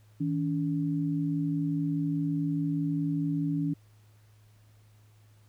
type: tone pair together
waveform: sine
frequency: 159.67 / 284.5 Hz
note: D#3 / C#4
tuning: +45 / +45 cents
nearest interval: minor seventh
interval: 1000 cents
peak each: -29 / -29 dBFS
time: 0.2-3.74 s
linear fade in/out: 10 ms
effects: added 106 Hz sine -56 dBFS peak until 5.48 s + pink hiss -67 dBFS RMS until 5.48 s